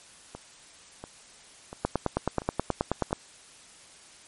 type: two click trains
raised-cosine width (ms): 1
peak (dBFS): -24 / -10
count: 5 / 13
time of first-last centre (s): 0.35-3.109 / 1.85-3.129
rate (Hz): 1.45 / 9.38
effects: white hiss -52 dBFS RMS until 4.27 s + MP3 48 kbps